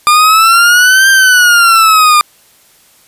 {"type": "exponential two-way sweep", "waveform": "40% pulse", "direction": "up then down", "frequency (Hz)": [1200, 1586, 1200], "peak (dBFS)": -3, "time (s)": [0.07, 2.21], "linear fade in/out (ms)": 0, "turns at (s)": 1.09, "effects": ["white hiss -46 dBFS RMS until 3.07 s", "resampled to 32000 Hz"]}